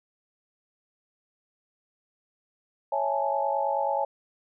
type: chord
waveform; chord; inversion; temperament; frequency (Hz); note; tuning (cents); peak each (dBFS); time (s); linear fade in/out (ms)
sine; A major seventh; first; equal; 554.4 / 659.3 / 830.6 / 880; C#5 / E5 / G#5 / A5; 0 / 0 / 0 / 0; -29 / -32 / -28 / -30; 2.92-4.05; 5
effects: none